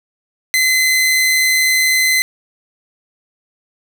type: tone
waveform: sawtooth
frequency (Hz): 2044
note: C7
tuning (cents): -41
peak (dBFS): -8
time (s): 0.54-2.22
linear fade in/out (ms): 0
effects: none